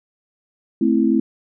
sine chord, A minor, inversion none, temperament equal, 220 / 261.6 / 329.6 Hz, A3 / C4 / E4, 0 / 0 / 0 cents, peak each -18 dBFS, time 0.81-1.2 s, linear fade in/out 5 ms, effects none

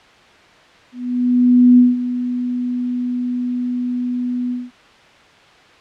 sine tone with ADSR envelope, 246.9 Hz, B3, in tune, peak -5 dBFS, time 0.92-4.71 s, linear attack 860 ms, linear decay 180 ms, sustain -13 dB, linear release 200 ms, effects white hiss -46 dBFS RMS until 5.8 s + low-pass 3000 Hz 12 dB/octave

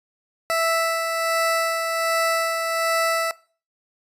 20% pulse tone with tremolo, 659.3 Hz, E5, in tune, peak -13 dBFS, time 0.5-3.31 s, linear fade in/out 0 ms, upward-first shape sine, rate 1.3 Hz, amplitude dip 40%, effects noise-tail reverb RT60 0.4 s tail -21 dB re dry + resampled to 32000 Hz

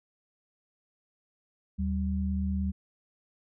sine tone pair together, 76.7 / 193.43 Hz, D#2 / G3, -24 / -23 cents, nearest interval octave + major third, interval 1601 cents, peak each -29 / -30 dBFS, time 1.78-2.72 s, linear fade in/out 20 ms, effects none

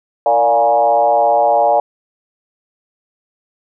sine tone with frequency modulation, 705 Hz, F5, 16 cents sharp, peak -9 dBFS, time 0.26-1.8 s, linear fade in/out 2 ms, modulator 123 Hz, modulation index 1.4, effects none

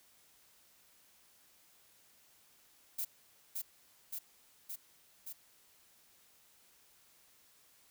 violet noise with echo, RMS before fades -37 dBFS, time 2.98-3.05 s, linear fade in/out 10 ms, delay 570 ms, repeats 4, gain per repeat -2 dB, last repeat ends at 5.33 s, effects white hiss -66 dBFS RMS until 7.9 s

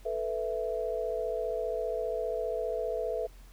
sine chord, A suspended second, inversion none, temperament just, 440 / 495 / 660 Hz, A4 / B4 / E5, 0 / +4 / +2 cents, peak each -34 dBFS, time 0.05-3.27 s, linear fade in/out 10 ms, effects added 43 Hz sine -49 dBFS peak until 3.52 s + pink hiss -60 dBFS RMS until 3.52 s

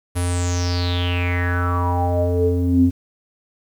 square tone with low-pass filter sweep, 88.3 Hz, F2, 20 cents sharp, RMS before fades -19 dBFS, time 0.15-2.91 s, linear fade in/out 20 ms, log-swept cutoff 11000 to 230 Hz, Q 8, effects 8-bit

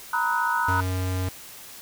sine chord, B major seventh, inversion third, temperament equal with one note detuned, 932.3 / 987.8 / 1270.7 / 1480 Hz, A#5 / B5 / D#6 / F#6, 0 / 0 / +36 / 0 cents, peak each -26 / -28 / -28 / -26 dBFS, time 0.13-0.81 s, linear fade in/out 5 ms
square tone, 92.5 Hz, F#2, in tune, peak -25 dBFS, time 0.68-1.29 s, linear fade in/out 5 ms
effects white hiss -43 dBFS RMS until 1.81 s

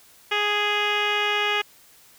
10% pulse tone with low-pass filter, 415.3 Hz, G#4, in tune, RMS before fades -23 dBFS, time 0.31-1.62 s, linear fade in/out 10 ms, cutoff 3100 Hz, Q 3.3, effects white hiss -53 dBFS RMS until 2.18 s

